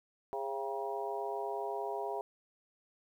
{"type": "harmonic tone with a mistuned harmonic", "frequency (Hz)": 136.3, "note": "C#3", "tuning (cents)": -29, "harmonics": [3, 4, 5, 6, 7], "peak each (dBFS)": [-39, -45, -40, -42, -42], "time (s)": [0.33, 2.21], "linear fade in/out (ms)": 0, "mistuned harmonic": 6, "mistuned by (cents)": -61, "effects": ["11-bit"]}